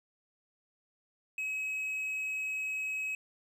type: tone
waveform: triangle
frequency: 2555 Hz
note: D#7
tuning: 45 cents sharp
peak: -31 dBFS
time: 1.38-3.15 s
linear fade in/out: 2 ms
effects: none